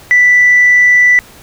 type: tone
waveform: sine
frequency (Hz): 1975.5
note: B6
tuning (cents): 0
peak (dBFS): -3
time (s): 0.11-1.19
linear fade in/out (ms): 0
effects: tanh soft clip ceiling 0 dBFS + pink hiss -38 dBFS RMS until 1.42 s